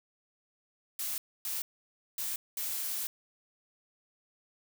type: noise bursts at uneven times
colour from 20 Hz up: blue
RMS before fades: -35 dBFS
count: 4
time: 0.99-1.18 / 1.45-1.62 / 2.18-2.36 / 2.57-3.07 s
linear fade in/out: 2 ms
effects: none